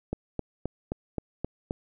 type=click train; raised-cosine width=2 ms; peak=-16 dBFS; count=7; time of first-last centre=0.13-1.709 s; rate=3.8 Hz; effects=none